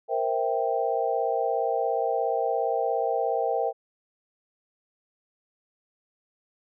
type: chord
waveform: sine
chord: C dominant seventh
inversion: third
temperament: equal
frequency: 466.2 / 523.3 / 659.3 / 784 Hz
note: Bb4 / C5 / E5 / G5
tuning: 0 / 0 / 0 / 0 cents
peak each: -28 / -30 / -29 / -28 dBFS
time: 0.08-3.73 s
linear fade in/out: 50 ms
effects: none